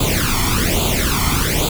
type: noise with flanger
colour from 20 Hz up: pink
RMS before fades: -17 dBFS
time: 0-1.69 s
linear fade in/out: 5 ms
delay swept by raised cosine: 0.27 to 0.93 ms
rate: 1.2 Hz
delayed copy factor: +0.8
effects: none